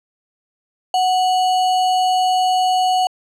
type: tone with sample-and-hold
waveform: sine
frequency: 740 Hz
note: F#5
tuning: in tune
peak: -13 dBFS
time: 0.94-3.07 s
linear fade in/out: 2 ms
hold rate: 3675 Hz
effects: low-pass 7000 Hz 12 dB/octave